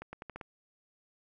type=accelerating click train; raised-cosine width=0.5 ms; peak=-27 dBFS; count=6; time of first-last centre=0.02-0.412 s; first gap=110 ms; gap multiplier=0.83; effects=none